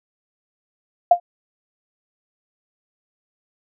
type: tone with exponential decay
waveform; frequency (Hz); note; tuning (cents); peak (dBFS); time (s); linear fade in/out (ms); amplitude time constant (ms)
sine; 700; F5; +4; -4; 1.11-1.2; 5; 19
effects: none

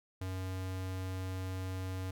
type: tone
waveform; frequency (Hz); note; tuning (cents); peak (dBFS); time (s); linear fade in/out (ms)
square; 93.5; F#2; +19; -37; 0.21-2.11; 5
effects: none

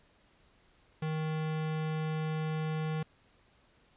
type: tone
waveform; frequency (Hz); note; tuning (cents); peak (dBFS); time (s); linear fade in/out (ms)
square; 156.7; D#3; +13; -32; 1.02-3.03; 5
effects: pink hiss -66 dBFS RMS until 3.96 s + resampled to 8000 Hz

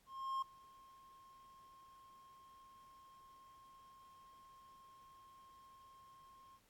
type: tone with ADSR envelope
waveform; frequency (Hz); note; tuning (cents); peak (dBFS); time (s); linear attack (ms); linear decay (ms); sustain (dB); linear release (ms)
triangle; 1069; C6; +37; -34; 0.06-6.6; 360; 6; -24; 51
effects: pink hiss -73 dBFS RMS until 6.69 s + AAC 64 kbps

